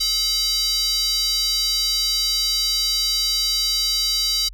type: tone with high-pass filter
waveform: square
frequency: 430 Hz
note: A4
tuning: 40 cents flat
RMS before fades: -21 dBFS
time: 0-4.49 s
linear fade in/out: 10 ms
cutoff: 4400 Hz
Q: 7
effects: added 44 Hz sine -36 dBFS peak until 4.53 s